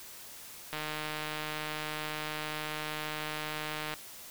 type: click train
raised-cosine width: 0.3 ms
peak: -20 dBFS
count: 492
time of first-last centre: 0.73-3.939 s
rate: 153 Hz
effects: white hiss -48 dBFS RMS until 4.3 s

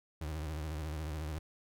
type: tone with vibrato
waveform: 35% pulse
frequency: 77 Hz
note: D#2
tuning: 17 cents flat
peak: -35 dBFS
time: 0.21-1.39 s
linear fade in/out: 5 ms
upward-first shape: sine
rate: 14 Hz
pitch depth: 96 cents each way
effects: none

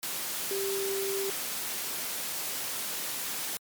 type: tone in noise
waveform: sine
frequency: 392 Hz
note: G4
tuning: in tune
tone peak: -30 dBFS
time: 0.51-1.3 s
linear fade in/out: 0 ms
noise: white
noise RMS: -34 dBFS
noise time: 0.03-3.57 s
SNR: +1 dB
effects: high-pass 150 Hz 12 dB/octave + MP3 96 kbps

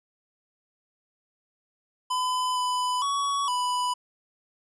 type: tone with pitch steps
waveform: square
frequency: 1008 / 999 / 1124 / 991 Hz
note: B5 / B5 / C#6 / B5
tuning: +35 / +20 / +24 / +6 cents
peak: -25 dBFS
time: 2.1-3.94 s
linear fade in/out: 10 ms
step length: 460 ms
effects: resampled to 24000 Hz

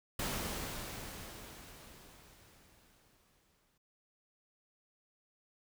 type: noise with exponential decay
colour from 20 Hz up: pink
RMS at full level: -36 dBFS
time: 0.19-3.78 s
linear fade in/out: 5 ms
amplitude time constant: 780 ms
effects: none

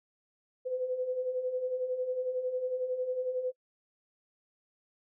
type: beating tone pair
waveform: sine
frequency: 498.1 / 509.1 Hz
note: B4 / C5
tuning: +15 / -47 cents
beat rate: 11 Hz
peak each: -38 / -31 dBFS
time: 0.65-3.52 s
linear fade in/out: 20 ms
effects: noise-tail reverb RT60 0.1 s tail -23 dB re dry

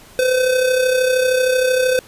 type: tone with amplitude modulation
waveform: square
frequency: 510 Hz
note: C5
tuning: 44 cents flat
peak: -12 dBFS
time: 0.19-1.99 s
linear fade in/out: 0 ms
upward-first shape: sine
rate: 33 Hz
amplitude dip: 50%
effects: pink hiss -44 dBFS RMS until 2.07 s + resampled to 32000 Hz

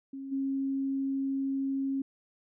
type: tone with level steps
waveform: sine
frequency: 271.3 Hz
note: C#4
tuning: 37 cents flat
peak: -37 / -28 dBFS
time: 0.13-2.02 s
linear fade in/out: 5 ms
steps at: 0.31 s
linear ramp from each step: 20 ms
effects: none

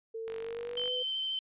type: tone with pitch glide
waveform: sine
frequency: 450.1 to 499.4 Hz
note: A4 to B4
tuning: +39 to +19 cents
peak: -36 dBFS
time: 0.14-1.03 s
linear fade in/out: 10 ms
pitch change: +180 cents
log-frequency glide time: 0.39-0.9 s
type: click train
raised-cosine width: 0.3 ms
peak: -30 dBFS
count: 30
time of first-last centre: 0.28-0.878 s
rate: 48.5 Hz
type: tone with vibrato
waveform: sine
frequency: 3094 Hz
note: G7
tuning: 23 cents flat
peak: -31 dBFS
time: 0.77-1.39 s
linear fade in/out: 2 ms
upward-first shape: square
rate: 13 Hz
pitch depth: 12 cents each way
effects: resampled to 8000 Hz

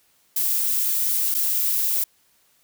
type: noise with dropouts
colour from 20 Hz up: violet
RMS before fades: -22 dBFS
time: 0.36-2.04 s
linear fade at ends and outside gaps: 5 ms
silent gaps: 1.343-1.347 s
effects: white hiss -62 dBFS RMS until 2.63 s

